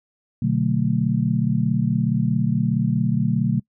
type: chord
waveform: sine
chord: B minor seventh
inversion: none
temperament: just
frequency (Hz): 123.47 / 148.16 / 185.21 / 222.2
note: B2 / D3 / F#3 / A3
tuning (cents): 0 / +16 / +2 / +17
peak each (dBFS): -23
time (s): 0.42-3.6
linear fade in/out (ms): 5
effects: noise-tail reverb RT60 0.1 s tail -25 dB re dry